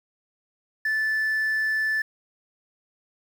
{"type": "tone", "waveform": "sine", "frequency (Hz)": 1751, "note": "A6", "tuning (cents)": -9, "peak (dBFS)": -19, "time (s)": [0.85, 2.02], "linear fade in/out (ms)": 5, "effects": ["tanh soft clip ceiling -21 dBFS", "8-bit"]}